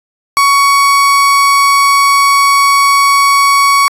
35% pulse tone, 1119 Hz, C#6, 16 cents sharp, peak -4 dBFS, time 0.37-3.88 s, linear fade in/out 0 ms, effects resampled to 32000 Hz

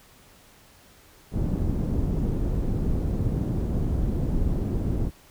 pink low-pass noise, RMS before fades -25 dBFS, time 1.31-5.11 s, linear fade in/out 50 ms, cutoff 280 Hz, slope 12 dB/octave, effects pink hiss -54 dBFS RMS until 5.3 s

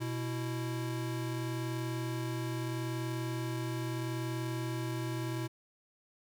square tone pair together, 123.46 / 329.6 Hz, B2 / E4, 0 / 0 cents, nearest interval octave + perfect fourth, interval 1700 cents, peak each -36 / -39 dBFS, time 0-5.48 s, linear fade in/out 20 ms, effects none

